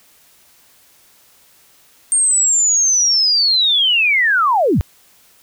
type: linear sweep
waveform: sine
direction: down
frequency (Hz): 8710 to 46.25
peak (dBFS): -11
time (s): 2.12-4.81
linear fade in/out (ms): 0
effects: white hiss -51 dBFS RMS until 5.42 s